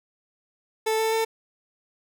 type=tone with pitch steps; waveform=30% pulse; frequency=440 / 443.8 / 447.7 Hz; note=A4 / A4 / A4; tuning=0 / +15 / +30 cents; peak=-19 dBFS; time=0.86-1.25 s; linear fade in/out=10 ms; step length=130 ms; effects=none